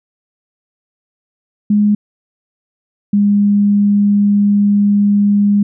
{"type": "tone pair in turn", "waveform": "sine", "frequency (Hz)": [207.7, 203.8], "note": ["G#3", "G#3"], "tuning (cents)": [0, -32], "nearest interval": "unison", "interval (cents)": 32, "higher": "first", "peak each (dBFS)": -8, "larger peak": "neither", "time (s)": [[1.7, 1.95], [3.13, 5.63]], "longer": "second", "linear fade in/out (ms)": 5, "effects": []}